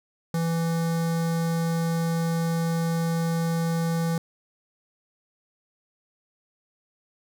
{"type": "tone with notch filter", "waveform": "square", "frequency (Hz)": 166, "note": "E3", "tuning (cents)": 12, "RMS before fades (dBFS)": -25, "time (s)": [0.34, 4.18], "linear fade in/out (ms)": 2, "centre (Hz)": 2700, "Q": 1.4, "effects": []}